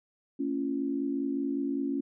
sine tone cluster, 228.1 / 277.2 / 342.4 Hz, A#3 / C#4 / F4, -37 / 0 / -34 cents, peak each -37 / -29 / -36 dBFS, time 0.39-2.01 s, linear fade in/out 10 ms, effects none

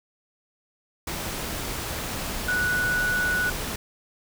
sine tone in noise, 1474 Hz, F#6, 7 cents flat, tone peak -22 dBFS, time 2.48-3.5 s, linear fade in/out 5 ms, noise pink, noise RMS -31 dBFS, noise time 1.07-3.76 s, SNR +6 dB, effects none

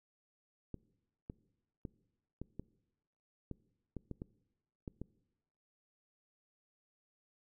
clicks, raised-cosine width 3 ms, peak -29 dBFS, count 11, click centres 0.743 / 1.299 / 1.852 / 2.416 / 2.596 / 3.513 / 3.967 / 4.113 / 4.219 / 4.878 / 5.016 s, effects noise-tail reverb RT60 1.0 s tail -22 dB re dry

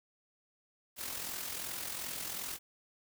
white noise with amplitude modulation, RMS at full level -38 dBFS, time 0.96-2.59 s, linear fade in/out 50 ms, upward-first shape sine, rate 42.7 Hz, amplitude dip 50%, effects none

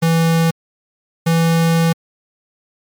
square tone pair in turn, 164.81 / 165.45 Hz, E3 / E3, 0 / +7 cents, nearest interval unison, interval 7 cents, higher second, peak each -12 dBFS, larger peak neither, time 0.02-0.51 / 1.26-1.93 s, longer second, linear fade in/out 10 ms, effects MP3 96 kbps

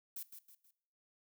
violet noise with echo, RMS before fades -44 dBFS, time 0.16-0.23 s, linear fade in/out 5 ms, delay 160 ms, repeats 3, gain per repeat -8 dB, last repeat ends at 0.71 s, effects noise-tail reverb RT60 0.7 s tail -19 dB re dry

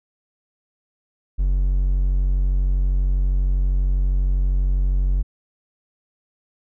triangle tone, 46.25 Hz, F#1, in tune, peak -14 dBFS, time 1.38-5.23 s, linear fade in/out 20 ms, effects none

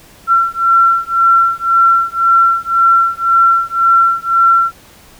sine beating tone pair, 1356 / 1357.9 Hz, E6 / F6, +49 / -49 cents, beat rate 1.9 Hz, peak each -11 dBFS, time 0.27-4.72 s, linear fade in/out 50 ms, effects pink hiss -42 dBFS RMS until 5.19 s

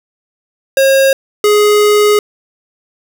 square tone pair in turn, 540 / 417.6 Hz, C#5 / G#4, -45 / +10 cents, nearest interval major third, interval 445 cents, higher first, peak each -7 dBFS, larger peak neither, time 0.77-1.13 / 1.44-2.19 s, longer second, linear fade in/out 2 ms, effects none

